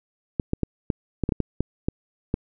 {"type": "clicks", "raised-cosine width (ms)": 3, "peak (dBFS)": -9, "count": 11, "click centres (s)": [0.398, 0.534, 0.633, 0.902, 1.237, 1.291, 1.322, 1.403, 1.606, 1.885, 2.341], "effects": []}